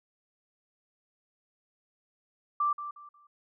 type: tone with echo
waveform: sine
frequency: 1174.7 Hz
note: D6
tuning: in tune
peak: -24 dBFS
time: 2.6-2.73 s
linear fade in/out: 5 ms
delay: 180 ms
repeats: 3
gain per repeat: -11 dB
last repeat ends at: 3.27 s
effects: none